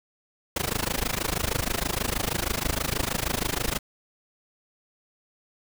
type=noise with amplitude modulation; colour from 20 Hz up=pink; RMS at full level=-24 dBFS; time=0.56-3.79 s; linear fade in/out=5 ms; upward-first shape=sine; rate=26.3 Hz; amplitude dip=95%; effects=none